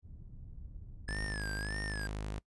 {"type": "low-pass noise", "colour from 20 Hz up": "pink", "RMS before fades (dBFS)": -48, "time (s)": [0.02, 1.41], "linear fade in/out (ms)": 50, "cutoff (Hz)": 110, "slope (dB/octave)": 12}
{"type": "tone", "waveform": "sawtooth", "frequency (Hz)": 51.91, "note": "G#1", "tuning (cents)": 0, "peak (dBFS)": -33, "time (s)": [1.08, 2.39], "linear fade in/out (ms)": 5}
{"type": "tone with vibrato", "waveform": "square", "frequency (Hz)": 1701, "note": "G#6", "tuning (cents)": 41, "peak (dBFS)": -40, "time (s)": [1.08, 2.07], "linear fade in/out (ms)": 2, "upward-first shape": "sine", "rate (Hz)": 1.7, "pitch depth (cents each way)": 130}
{"effects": ["noise-tail reverb RT60 0.1 s tail -21 dB re dry", "resampled to 24000 Hz"]}